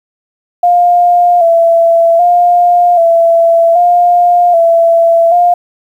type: tone with vibrato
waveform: sine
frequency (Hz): 687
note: F5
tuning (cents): -29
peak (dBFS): -4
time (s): 0.63-5.54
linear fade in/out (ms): 5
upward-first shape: square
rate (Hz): 0.64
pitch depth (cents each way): 44
effects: 7-bit